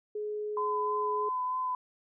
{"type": "tone", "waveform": "sine", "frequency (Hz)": 421.3, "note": "G#4", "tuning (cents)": 25, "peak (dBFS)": -32, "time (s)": [0.15, 1.29], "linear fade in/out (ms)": 5}
{"type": "tone with vibrato", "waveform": "sine", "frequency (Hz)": 1013, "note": "B5", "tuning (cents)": 44, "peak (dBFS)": -29, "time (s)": [0.57, 1.75], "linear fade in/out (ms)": 2, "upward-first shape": "triangle", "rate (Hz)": 3.2, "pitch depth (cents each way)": 18}
{"effects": []}